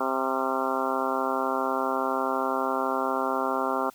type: harmonic tone with a mistuned harmonic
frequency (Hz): 132.1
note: C3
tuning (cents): +17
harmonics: 2 / 3 / 4 / 5 / 6 / 7 / 8 / 9 / 10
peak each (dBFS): -33 / -33 / -33 / -33 / -33 / -33 / -33 / -33 / -33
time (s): 0-3.9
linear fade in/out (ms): 5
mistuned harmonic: 10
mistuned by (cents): +61
effects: white hiss -55 dBFS RMS until 3.94 s